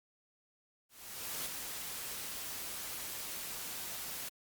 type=noise with ADSR envelope; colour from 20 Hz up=white; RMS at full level=-38 dBFS; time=0.89-4.29 s; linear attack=570 ms; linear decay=5 ms; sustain=-4 dB; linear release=7 ms; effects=Opus 48 kbps